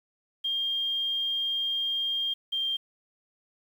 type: tone pair in turn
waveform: sine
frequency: 3209 / 3183 Hz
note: G7 / G7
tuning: +40 / +26 cents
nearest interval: unison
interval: 14 cents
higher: first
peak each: -26 dBFS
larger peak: neither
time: 0.44-2.34 / 2.52-2.77 s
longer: first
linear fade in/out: 10 ms
effects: 9-bit